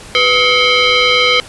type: tone with frequency modulation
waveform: sine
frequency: 495.9 Hz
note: B4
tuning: 7 cents sharp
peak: -8 dBFS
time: 0.15-1.4 s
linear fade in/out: 0 ms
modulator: 884 Hz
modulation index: 4
effects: pink hiss -34 dBFS RMS until 1.48 s + resampled to 24000 Hz